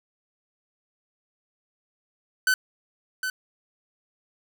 45% pulse tone with echo, 1515 Hz, F#6, 40 cents sharp, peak -18 dBFS, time 2.47-2.54 s, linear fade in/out 2 ms, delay 760 ms, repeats 1, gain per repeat -8 dB, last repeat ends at 3.3 s, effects none

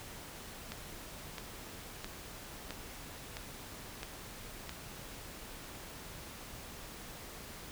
click train, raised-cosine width 0.2 ms, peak -23 dBFS, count 7, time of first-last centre 0.72-4.694 s, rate 1.51 Hz, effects pink hiss -48 dBFS RMS until 7.71 s

